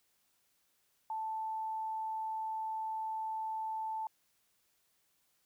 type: tone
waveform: sine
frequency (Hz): 880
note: A5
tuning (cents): 0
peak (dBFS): -35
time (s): 1.1-4.07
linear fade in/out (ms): 2
effects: white hiss -75 dBFS RMS until 5.45 s